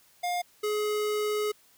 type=tone pair in turn; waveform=square; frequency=709 / 421.6 Hz; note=F5 / G#4; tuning=+26 / +26 cents; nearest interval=major sixth; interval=900 cents; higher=first; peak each=-28 / -27 dBFS; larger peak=second; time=0.23-0.42 / 0.63-1.52 s; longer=second; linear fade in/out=10 ms; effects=white hiss -61 dBFS RMS until 1.77 s